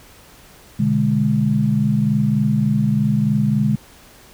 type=chord; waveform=sine; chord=G# diminished; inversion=first; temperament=equal; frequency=123.47 / 146.83 / 207.7 Hz; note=B2 / D3 / G#3; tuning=0 / 0 / 0 cents; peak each=-21 / -19 / -17 dBFS; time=0.79-3.76 s; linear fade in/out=10 ms; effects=pink hiss -46 dBFS RMS until 4.33 s